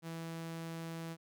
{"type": "tone", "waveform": "sawtooth", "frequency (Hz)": 164.7, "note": "E3", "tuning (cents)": -1, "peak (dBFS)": -37, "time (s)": [0.02, 1.17], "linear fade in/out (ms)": 50, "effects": []}